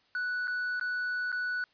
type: tone with dropouts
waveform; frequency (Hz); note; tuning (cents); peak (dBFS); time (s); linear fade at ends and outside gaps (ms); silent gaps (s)
triangle; 1480; F#6; 0; -28; 0.15-1.64; 1; 0.473-0.479 / 0.797-0.811 / 1.318-1.326
effects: white hiss -67 dBFS RMS until 1.73 s + resampled to 11025 Hz